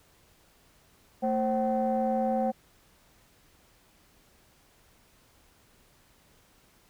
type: tone cluster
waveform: sine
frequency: 224.2 / 530 / 764 Hz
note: A3 / C5 / G5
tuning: +33 / +22 / -45 cents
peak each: -28 dBFS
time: 1.22-2.52 s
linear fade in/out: 20 ms
effects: tanh soft clip ceiling -18 dBFS + pink hiss -62 dBFS RMS until 6.89 s